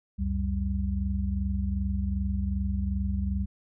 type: tone cluster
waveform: sine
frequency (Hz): 66.2 / 88.8 / 195.8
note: C2 / F2 / G3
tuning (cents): +21 / +29 / -2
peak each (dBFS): -28 / -32 / -31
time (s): 0.18-3.46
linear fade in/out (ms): 20
effects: none